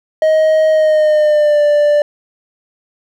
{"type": "tone with pitch glide", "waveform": "triangle", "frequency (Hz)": [628, 589.3], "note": ["D#5", "D5"], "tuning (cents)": [16, 6], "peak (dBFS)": -6, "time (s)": [0.22, 2.02], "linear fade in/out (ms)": 2, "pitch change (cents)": -110, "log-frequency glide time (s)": [0.7, 1.62], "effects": []}